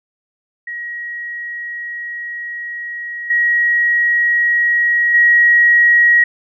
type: tone with level steps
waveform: sine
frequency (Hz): 1900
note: A#6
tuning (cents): +33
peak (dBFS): -23 / -11 / -7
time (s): 0.67-6.24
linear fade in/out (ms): 5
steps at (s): 3.3 / 5.14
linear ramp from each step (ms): 5
effects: none